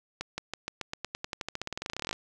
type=accelerating click train; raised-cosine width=0.2 ms; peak=-16 dBFS; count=29; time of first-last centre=0.21-2.129 s; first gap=170 ms; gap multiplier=0.92; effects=none